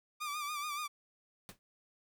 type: tone with vibrato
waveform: sawtooth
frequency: 1189 Hz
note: D6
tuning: 21 cents sharp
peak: -33 dBFS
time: 0.2-0.88 s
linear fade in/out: 20 ms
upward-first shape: sine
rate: 7 Hz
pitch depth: 61 cents each way
type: noise with exponential decay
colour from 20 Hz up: pink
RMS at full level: -44 dBFS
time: 1.49-1.59 s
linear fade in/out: 0 ms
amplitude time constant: 20 ms
effects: none